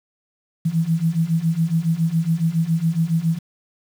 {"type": "beating tone pair", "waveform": "sine", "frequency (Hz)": [160, 167.2], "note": ["D#3", "E3"], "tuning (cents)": [49, 25], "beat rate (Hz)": 7.2, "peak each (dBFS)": [-21, -19], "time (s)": [0.65, 3.39], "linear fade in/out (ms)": 10, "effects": ["7-bit"]}